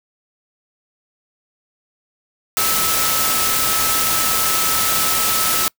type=tone in noise; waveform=sine; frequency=1301 Hz; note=E6; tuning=23 cents flat; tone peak=-24 dBFS; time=2.57-5.68 s; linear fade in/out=0 ms; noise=white; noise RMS=-18 dBFS; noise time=2.57-5.68 s; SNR=-9 dB; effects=noise-tail reverb RT60 0.1 s tail -26 dB re dry